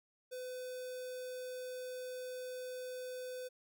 square tone with notch filter, 505 Hz, B4, 39 cents sharp, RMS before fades -44 dBFS, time 0.31-3.49 s, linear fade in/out 20 ms, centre 2000 Hz, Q 1.1, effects none

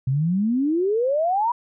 sine exponential sweep, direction up, 126 to 985 Hz, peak -18 dBFS, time 0.07-1.52 s, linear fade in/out 5 ms, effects none

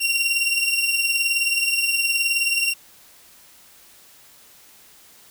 sawtooth beating tone pair, 2748 / 2767 Hz, F7 / F7, -29 / -17 cents, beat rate 19 Hz, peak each -17 / -21 dBFS, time 0-2.74 s, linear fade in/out 20 ms, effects white hiss -50 dBFS RMS until 5.3 s

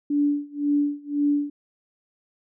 sine tone with tremolo, 289.8 Hz, D4, 23 cents flat, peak -17 dBFS, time 0.1-1.5 s, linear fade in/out 5 ms, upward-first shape sine, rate 1.9 Hz, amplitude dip 95%, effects none

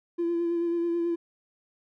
triangle tone with vibrato, 340.6 Hz, F4, 43 cents flat, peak -21 dBFS, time 0.18-1.16 s, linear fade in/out 20 ms, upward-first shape sine, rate 9.2 Hz, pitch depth 22 cents each way, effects tanh soft clip ceiling -21 dBFS

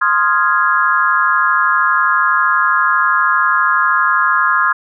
sine chord, F minor seventh, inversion second, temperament equal, 1046.5 / 1244.5 / 1396.9 / 1661.2 Hz, C6 / Eb6 / F6 / Ab6, 0 / 0 / 0 / 0 cents, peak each -16 dBFS, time 0.01-4.73 s, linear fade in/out 10 ms, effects none

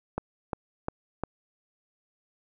click train, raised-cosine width 1 ms, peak -15 dBFS, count 4, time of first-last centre 0.18-1.236 s, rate 2.84 Hz, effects none

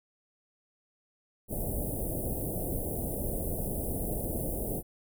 pink band-stop noise, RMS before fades -33 dBFS, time 1.48-4.83 s, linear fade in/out 50 ms, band 690 to 9600 Hz, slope 48 dB/octave, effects none

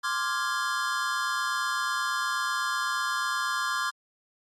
square chord, D half-diminished seventh, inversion third, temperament equal, 1046.5 / 1174.7 / 1396.9 / 1661.2 Hz, C6 / D6 / F6 / Ab6, 0 / 0 / 0 / 0 cents, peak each -33 dBFS, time 0.03-3.91 s, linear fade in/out 20 ms, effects low-pass 9000 Hz 12 dB/octave + Opus 48 kbps

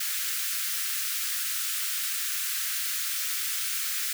white high-pass noise, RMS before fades -30 dBFS, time 0-4.13 s, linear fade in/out 5 ms, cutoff 1300 Hz, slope 48 dB/octave, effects none

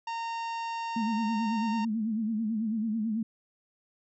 harmonic tone, 920 Hz, A#5, 23 cents flat, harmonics 1 / 2 / 3 / 4 / 5 / 6 / 7 / 8, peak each -32 / -46 / -43 / -53 / -51 / -51 / -59 / -61 dBFS, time 0.07-1.85 s, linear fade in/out 5 ms
sine tone with vibrato, 220 Hz, A3, in tune, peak -27 dBFS, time 0.96-3.23 s, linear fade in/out 5 ms, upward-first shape sine, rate 9.1 Hz, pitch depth 87 cents each way
effects none

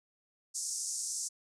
pink band-pass noise, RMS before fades -37 dBFS, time 0.54-1.29 s, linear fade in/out 20 ms, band 5500 to 9500 Hz, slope 48 dB/octave, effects none

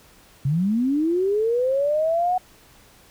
sine linear sweep, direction up, 130 to 742 Hz, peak -18 dBFS, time 0.45-2.38 s, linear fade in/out 5 ms, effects pink hiss -52 dBFS RMS until 3.1 s

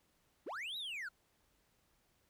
triangle linear two-way sweep, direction up then down, 213.4 to 3951 to 1348 Hz, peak -39 dBFS, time 0.46-1.09 s, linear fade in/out 10 ms, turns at 0.77 s, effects pink hiss -75 dBFS RMS until 2.29 s

